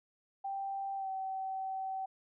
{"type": "tone with pitch glide", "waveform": "sine", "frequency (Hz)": [784, 765.7], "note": ["G5", "G5"], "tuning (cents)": [0, -41], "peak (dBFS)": -35, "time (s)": [0.44, 2.06], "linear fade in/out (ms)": 10, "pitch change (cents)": -41, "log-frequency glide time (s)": [0.96, 1.09], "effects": []}